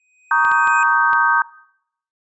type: tone with exponential growth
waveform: square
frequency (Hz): 2503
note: D#7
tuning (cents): +10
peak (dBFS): -24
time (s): 0-0.83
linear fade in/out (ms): 1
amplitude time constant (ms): 180
type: chord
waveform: sine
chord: Eb dominant seventh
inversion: second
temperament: just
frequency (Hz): 933.4 / 1120.1 / 1244.5 / 1555.6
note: Bb5 / Db6 / Eb6 / G6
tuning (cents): +2 / +18 / 0 / -14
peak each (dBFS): -18 / -21 / -19 / -16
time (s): 0.31-1.42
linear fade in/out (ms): 2
type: clicks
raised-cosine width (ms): 0.3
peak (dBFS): -16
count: 4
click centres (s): 0.45 / 0.516 / 0.674 / 1.132
effects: noise-tail reverb RT60 0.7 s tail -20 dB re dry + resampled to 22050 Hz